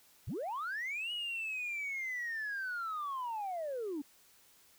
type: linear two-way sweep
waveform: sine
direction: up then down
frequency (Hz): 65.41 to 2931 to 270.6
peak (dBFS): -34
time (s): 0.27-4.02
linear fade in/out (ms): 10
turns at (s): 1.12
effects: tanh soft clip ceiling -33 dBFS + white hiss -64 dBFS RMS until 4.78 s